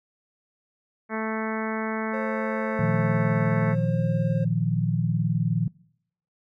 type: harmonic tone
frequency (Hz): 220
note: A3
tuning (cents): 0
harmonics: 1 / 2 / 3 / 4 / 5 / 6 / 7 / 8 / 9 / 10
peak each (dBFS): -30 / -33 / -35 / -36 / -37 / -38 / -38 / -39 / -40 / -40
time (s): 1.09-3.76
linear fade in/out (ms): 50
type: tone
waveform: triangle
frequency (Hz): 534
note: C5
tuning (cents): +35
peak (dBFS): -29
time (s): 2.13-4.45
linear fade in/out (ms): 10
type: chord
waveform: sine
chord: Bb suspended fourth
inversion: none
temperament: equal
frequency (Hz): 116.54 / 155.56 / 174.61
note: Bb2 / Eb3 / F3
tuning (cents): 0 / 0 / 0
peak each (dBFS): -26 / -25 / -26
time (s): 2.79-5.68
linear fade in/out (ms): 5
effects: noise-tail reverb RT60 0.7 s tail -24 dB re dry